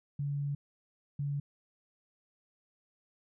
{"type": "tone bursts at uneven times", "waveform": "sine", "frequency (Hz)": 142.6, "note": "C#3", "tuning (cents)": 49, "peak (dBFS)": -31, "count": 2, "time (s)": [[0.19, 0.55], [1.19, 1.4]], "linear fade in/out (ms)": 5, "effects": []}